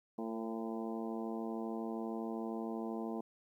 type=harmonic tone with a mistuned harmonic; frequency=112.8 Hz; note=A2; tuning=44 cents sharp; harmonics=2 / 3 / 4 / 5 / 6 / 7 / 8 / 9; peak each=-40 / -43 / -45 / -52 / -48 / -50 / -53 / -53 dBFS; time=0.18-3.21 s; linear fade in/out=5 ms; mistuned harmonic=5; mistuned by=-41 cents; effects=12-bit